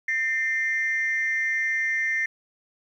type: tone pair together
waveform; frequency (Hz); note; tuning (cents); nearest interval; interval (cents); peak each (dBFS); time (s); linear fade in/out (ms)
sine; 1811.2 / 2090; A6 / C7; +50 / -2; major second; 248; -24; 0.08-2.26; 5
effects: tanh soft clip ceiling -17 dBFS + 10-bit